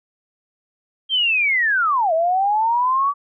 sine linear two-way sweep, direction down then up, 3198 to 632 to 1152 Hz, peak -15 dBFS, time 1.09-3.14 s, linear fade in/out 50 ms, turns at 2.13 s, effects none

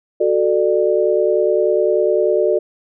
sine chord, D major, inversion first, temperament equal with one note detuned, 370 / 440 / 596.6 Hz, F#4 / A4 / D5, 0 / 0 / +27 cents, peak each -17 dBFS, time 0.2-2.59 s, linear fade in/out 10 ms, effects none

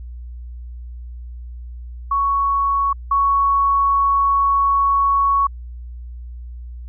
sine tone pair in turn, 1113 / 1113 Hz, C#6 / C#6, +7 / +7 cents, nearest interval unison, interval 0 cents, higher neither, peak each -15 / -13 dBFS, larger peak second, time 2.11-2.93 / 3.11-5.47 s, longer second, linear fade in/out 5 ms, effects added 60 Hz sine -30 dBFS peak until 6.88 s

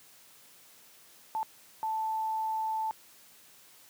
sine tone bursts at uneven times, 880 Hz, A5, in tune, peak -29 dBFS, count 2, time 1.35-1.43 / 1.83-2.91 s, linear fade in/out 0 ms, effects white hiss -57 dBFS RMS until 3.89 s + high-pass 100 Hz 12 dB/octave

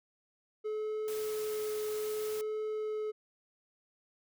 triangle tone with vibrato, 428.7 Hz, A4, 45 cents flat, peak -31 dBFS, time 0.64-3.12 s, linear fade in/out 20 ms, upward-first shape triangle, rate 0.63 Hz, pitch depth 10 cents each way
white noise, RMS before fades -46 dBFS, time 1.08-2.41 s, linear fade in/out 0 ms
effects none

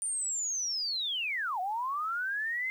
sine linear two-way sweep, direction down then up, 9140 to 710 to 2092 Hz, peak -30 dBFS, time 0.02-2.7 s, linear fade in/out 0 ms, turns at 1.6 s, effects 10-bit

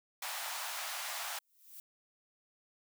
pink high-pass noise, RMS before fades -40 dBFS, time 0.22-1.39 s, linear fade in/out 5 ms, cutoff 670 Hz, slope 48 dB/octave
violet noise with exponential growth, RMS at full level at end -47 dBFS, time 1.35-1.8 s, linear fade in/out 1 ms, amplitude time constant 97 ms
effects none

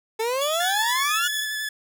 30% pulse exponential sweep, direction up, 434.5 to 1480 Hz, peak -20 dBFS, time 0.19-1.28 s, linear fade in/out 10 ms
sawtooth tone with tremolo, 3400 Hz, G#7, 40 cents sharp, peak -23 dBFS, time 0.41-1.45 s, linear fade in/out 5 ms, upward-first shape sine, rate 8.5 Hz, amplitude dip 40%
sawtooth tone with vibrato, 1727 Hz, A6, 33 cents flat, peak -23 dBFS, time 0.6-1.69 s, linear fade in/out 5 ms, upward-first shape square, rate 11 Hz, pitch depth 11 cents each way
effects none

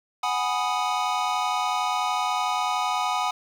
square chord, G# minor seventh, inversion third, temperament equal, 740 / 830.6 / 987.8 / 1244.5 Hz, F#5 / G#5 / B5 / D#6, 0 / 0 / 0 / 0 cents, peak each -29 / -30 / -30 / -29 dBFS, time 0.23-3.31 s, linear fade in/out 5 ms, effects low-pass 6000 Hz 12 dB/octave + 8-bit

